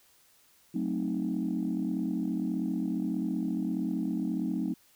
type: chord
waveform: sine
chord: F# diminished seventh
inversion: none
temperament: equal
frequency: 185 / 220 / 261.6 / 311.1 Hz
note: F#3 / A3 / C4 / Eb4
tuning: 0 / 0 / 0 / 0 cents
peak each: -33 dBFS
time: 0.74-4.74 s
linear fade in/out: 10 ms
effects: tanh soft clip ceiling -21 dBFS + white hiss -63 dBFS RMS until 4.95 s